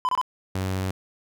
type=tone bursts; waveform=triangle; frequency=1009 Hz; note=B5; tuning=37 cents sharp; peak=-18 dBFS; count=3; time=0.05-0.214 s; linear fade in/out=0 ms; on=38 ms; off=25 ms
type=tone; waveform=sawtooth; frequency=94.4 Hz; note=F#2; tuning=35 cents sharp; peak=-21 dBFS; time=0.55-0.91 s; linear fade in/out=5 ms
effects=none